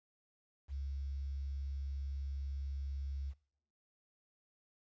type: tone with quantisation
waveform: sine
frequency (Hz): 68.9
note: C#2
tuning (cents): -10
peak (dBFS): -38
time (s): 0.68-3.34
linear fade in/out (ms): 50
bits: 11
effects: noise-tail reverb RT60 0.6 s tail -19 dB re dry + resampled to 16000 Hz